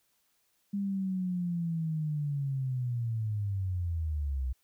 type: linear sweep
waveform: sine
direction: down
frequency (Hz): 202.2 to 61.74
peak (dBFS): -29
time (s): 0.73-4.53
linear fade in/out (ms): 10
effects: white hiss -73 dBFS RMS until 4.63 s